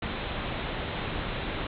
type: low-pass noise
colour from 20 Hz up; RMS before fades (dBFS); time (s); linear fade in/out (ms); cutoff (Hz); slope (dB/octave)
pink; -33; 0.02-1.67; 5; 3900; 96
effects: none